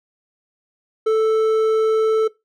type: tone with hard clipping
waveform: triangle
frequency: 439.8 Hz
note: A4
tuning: 1 cent flat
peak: -15 dBFS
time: 1.06-2.28 s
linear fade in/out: 10 ms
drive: 9 dB
effects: noise-tail reverb RT60 0.2 s tail -20 dB re dry